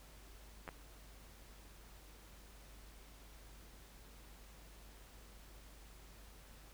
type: clicks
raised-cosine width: 0.5 ms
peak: -30 dBFS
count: 2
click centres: 0.678 / 0.689 s
effects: added 50 Hz sine -57 dBFS peak until 6.73 s + pink hiss -61 dBFS RMS until 6.73 s